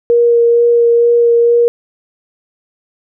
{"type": "tone with vibrato", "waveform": "sine", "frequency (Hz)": 471.4, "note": "A#4", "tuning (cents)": 19, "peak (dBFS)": -6, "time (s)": [0.1, 1.68], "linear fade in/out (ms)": 0, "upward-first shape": "sine", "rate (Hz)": 2.2, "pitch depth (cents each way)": 10, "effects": []}